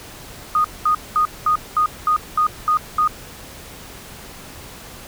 sine tone bursts, 1236 Hz, D#6, 12 cents flat, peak -13 dBFS, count 9, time 0.55-3.076 s, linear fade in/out 2 ms, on 94 ms, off 210 ms, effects pink hiss -38 dBFS RMS until 5.07 s

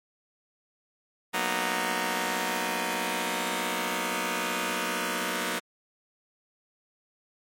5% pulse chord, B major seventh, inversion second, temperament just, 185.21 / 231.5 / 246.9 / 308.7 Hz, F#3 / A#3 / B3 / D#4, +2 / -12 / 0 / -14 cents, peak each -22 dBFS, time 1.33-5.6 s, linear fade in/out 20 ms, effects MP3 64 kbps

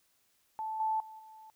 sine tone with level steps, 876 Hz, A5, 8 cents flat, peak -34 / -28 / -46 / -50 dBFS, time 0.59-1.5 s, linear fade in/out 0 ms, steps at 0.8 / 1 / 1.19 s, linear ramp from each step 2 ms, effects white hiss -72 dBFS RMS until 1.55 s

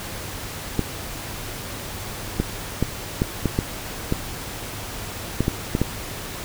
clicks, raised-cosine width 3 ms, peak -6 dBFS, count 11, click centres 0.793 / 2.4 / 2.826 / 3.219 / 3.457 / 3.589 / 4.124 / 5.406 / 5.481 / 5.751 / 5.816 s, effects added 102 Hz sine -41 dBFS peak until 6.44 s + pink hiss -33 dBFS RMS until 6.44 s

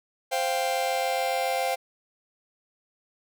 45% pulse chord, C suspended fourth, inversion none, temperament just, 523.3 / 697.7 / 784.9 Hz, C5 / F5 / G5, 0 / -2 / +2 cents, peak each -29 dBFS, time 0.31-1.76 s, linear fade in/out 20 ms, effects none

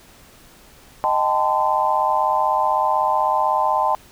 sine chord, A half-diminished seventh, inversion second, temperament equal with one note detuned, 622.3 / 784 / 880 / 1025.6 Hz, Eb5 / G5 / A5 / C6, 0 / 0 / 0 / -35 cents, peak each -24 / -22 / -20 / -21 dBFS, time 1.04-3.95 s, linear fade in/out 0 ms, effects pink hiss -48 dBFS RMS until 4.11 s

